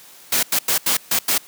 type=noise bursts at uneven times; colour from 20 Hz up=white; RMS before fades=-18 dBFS; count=6; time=0.32-0.43 / 0.52-0.59 / 0.68-0.78 / 0.86-0.97 / 1.11-1.19 / 1.28-1.38 s; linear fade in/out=5 ms; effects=white hiss -45 dBFS RMS until 1.47 s + high-pass 150 Hz 12 dB/octave